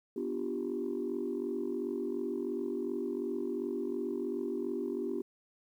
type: chord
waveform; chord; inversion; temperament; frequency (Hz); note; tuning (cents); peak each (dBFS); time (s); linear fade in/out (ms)
sine; G dominant seventh; first; equal; 246.9 / 293.7 / 349.2 / 392; B3 / D4 / F4 / G4; 0 / 0 / 0 / 0; -38 / -39 / -37 / -36; 0.16-5.22; 5
effects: tanh soft clip ceiling -25 dBFS + 11-bit